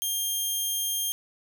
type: tone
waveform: 10% pulse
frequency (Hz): 3200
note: G7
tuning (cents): +35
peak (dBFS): -18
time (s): 0.02-1.12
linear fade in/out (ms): 0
effects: none